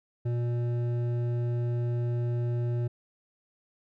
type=tone with hard clipping; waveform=triangle; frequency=120 Hz; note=B2; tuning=49 cents flat; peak=-28 dBFS; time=0.25-2.88 s; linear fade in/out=10 ms; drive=13 dB; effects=none